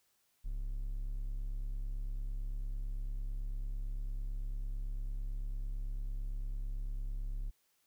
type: tone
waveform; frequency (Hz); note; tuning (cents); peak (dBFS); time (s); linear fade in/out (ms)
triangle; 34.48; C#1; -8; -33; 0.44-7.51; 20
effects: white hiss -75 dBFS RMS until 7.86 s